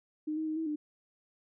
sine tone with pitch steps, 306.5 / 315.3 / 311.6 / 322.5 / 300.3 Hz, D#4 / D#4 / D#4 / E4 / D4, -26 / +23 / +3 / -38 / +39 cents, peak -31 dBFS, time 0.27-0.76 s, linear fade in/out 10 ms, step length 98 ms, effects none

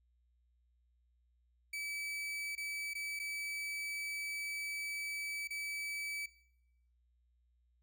40% pulse tone with dropouts, 2298 Hz, D7, 38 cents flat, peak -38 dBFS, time 1.73-6.26 s, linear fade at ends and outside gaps 5 ms, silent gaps 2.553-2.577 / 2.936-2.951 / 3.192-3.197 / 5.475-5.505 s, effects noise-tail reverb RT60 0.8 s tail -19 dB re dry + added 60 Hz sine -70 dBFS peak until 7.82 s

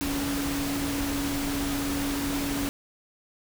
sine tone in noise, 281.4 Hz, C#4, 26 cents sharp, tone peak -28 dBFS, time 0.01-2.69 s, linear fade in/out 0 ms, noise pink, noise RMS -32 dBFS, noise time 0.01-2.69 s, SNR +1 dB, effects none

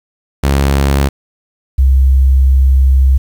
sawtooth / sine tone pair in turn, 69.3 / 66.24 Hz, C#2 / C2, 0 / +22 cents, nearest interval minor second, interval 78 cents, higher first, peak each -5 dBFS, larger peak neither, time 0.43-1.09 / 1.78-3.18 s, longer second, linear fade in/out 10 ms, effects 7-bit

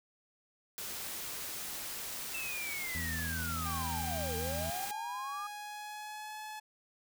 white noise, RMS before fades -41 dBFS, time 0.78-4.91 s, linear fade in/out 0 ms
sine linear two-way sweep, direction down then up, 2678 to 438.9 to 1235 Hz, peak -38 dBFS, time 2.34-5.47 s, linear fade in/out 5 ms, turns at 4.36 s
harmonic tone, 81.9 Hz, E2, 11 cents flat, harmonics 1 / 2 / 3, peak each -39 / -43 / -46 dBFS, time 2.95-4.7 s, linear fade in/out 0 ms
sawtooth tone with pitch glide, 790 to 856.5 Hz, G5 to A5, +13 to -47 cents, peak -38 dBFS, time 3.65-6.6 s, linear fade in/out 10 ms, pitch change +140 cents, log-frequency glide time 4.12-6.4 s
effects none

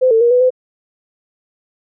sine tone with pitch steps, 513 / 448.7 / 474.3 / 495.9 / 509 Hz, C5 / A4 / A#4 / B4 / C5, -34 / +34 / +30 / +7 / -48 cents, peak -8 dBFS, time 0.01-0.505 s, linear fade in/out 20 ms, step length 99 ms, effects none

